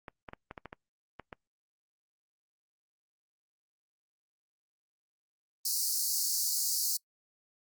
clicks, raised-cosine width 0.5 ms, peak -27 dBFS, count 9, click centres 0.082 / 0.288 / 0.334 / 0.511 / 0.578 / 0.657 / 0.729 / 1.197 / 1.328 s
pink high-pass noise, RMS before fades -31 dBFS, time 5.65-6.97 s, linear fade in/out 5 ms, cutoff 4400 Hz, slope 96 dB/octave
effects noise-tail reverb RT60 0.1 s tail -24 dB re dry + Opus 48 kbps

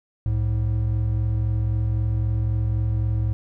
triangle tone pair together, 63.27 / 107.1 Hz, B1 / A2, +43 / -46 cents, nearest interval major sixth, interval 911 cents, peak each -23 / -19 dBFS, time 0.26-3.33 s, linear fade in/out 0 ms, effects none

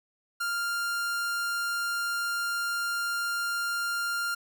45% pulse tone, 1397 Hz, F6, in tune, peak -28 dBFS, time 0.4-4.35 s, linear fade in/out 10 ms, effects none

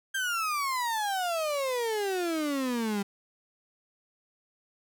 35% pulse exponential sweep, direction down, 1600 to 196 Hz, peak -26 dBFS, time 0.14-3.03 s, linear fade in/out 10 ms, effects none

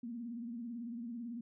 sine tone with vibrato, 235.4 Hz, A#3, 17 cents sharp, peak -40 dBFS, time 0.03-1.41 s, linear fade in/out 5 ms, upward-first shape sine, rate 18 Hz, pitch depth 82 cents each way, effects none

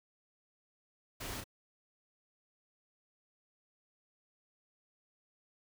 pink noise with echo, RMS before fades -43 dBFS, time 1.2-1.41 s, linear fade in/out 10 ms, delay 32 ms, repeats 1, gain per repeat -4 dB, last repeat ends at 1.442 s, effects none

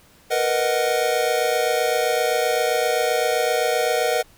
square chord, B major seventh, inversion third, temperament equal, 466.2 / 493.9 / 622.3 / 740 Hz, A#4 / B4 / D#5 / F#5, 0 / 0 / 0 / 0 cents, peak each -25 dBFS, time 0.3-4.23 s, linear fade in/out 20 ms, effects pink hiss -53 dBFS RMS until 4.37 s

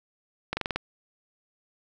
slowing click train, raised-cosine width 0.3 ms, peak -12 dBFS, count 6, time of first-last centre 0.53-0.76 s, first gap 40 ms, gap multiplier 1.07, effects none

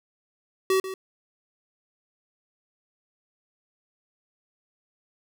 square tone with echo, 380 Hz, F#4, 46 cents sharp, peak -20 dBFS, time 0.7-0.8 s, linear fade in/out 2 ms, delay 140 ms, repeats 1, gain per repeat -12 dB, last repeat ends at 0.94 s, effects none

